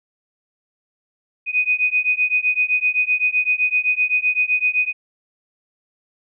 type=beating tone pair; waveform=sine; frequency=2489 / 2496.8 Hz; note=D#7 / D#7; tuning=0 / +5 cents; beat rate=7.8 Hz; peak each=-19 dBFS; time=1.46-4.93 s; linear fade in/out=50 ms; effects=none